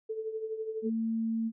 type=tone with tremolo; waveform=sine; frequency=440 Hz; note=A4; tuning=in tune; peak=-30 dBFS; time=0.09-0.9 s; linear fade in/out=10 ms; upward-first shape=triangle; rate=12 Hz; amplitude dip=70%
type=tone; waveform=sine; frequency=225.3 Hz; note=A3; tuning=41 cents sharp; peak=-28 dBFS; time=0.82-1.52 s; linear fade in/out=50 ms
effects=none